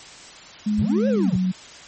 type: tone with pitch glide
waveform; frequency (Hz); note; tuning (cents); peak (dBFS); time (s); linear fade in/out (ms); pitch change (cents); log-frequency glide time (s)
sine; 210.7 to 184.49; G#3 to F#3; +25 to -5; -18; 0.66-1.52; 10; -230; 1.14-1.31
type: linear two-way sweep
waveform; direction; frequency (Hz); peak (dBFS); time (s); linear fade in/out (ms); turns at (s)
triangle; up then down; 51.91 to 562 to 88.9; -19; 0.78-1.37; 10; 1.08
effects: white hiss -42 dBFS RMS until 1.87 s + MP3 32 kbps